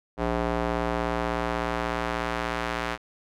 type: tone with band-pass filter sweep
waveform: square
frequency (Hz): 58.27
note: A#1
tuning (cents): 0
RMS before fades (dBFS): -28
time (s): 0.17-2.98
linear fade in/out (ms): 50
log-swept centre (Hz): 650 to 1600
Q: 0.78
effects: none